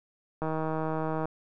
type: click train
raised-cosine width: 1 ms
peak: -18 dBFS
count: 133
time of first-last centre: 0.42-1.255 s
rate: 158 Hz
effects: none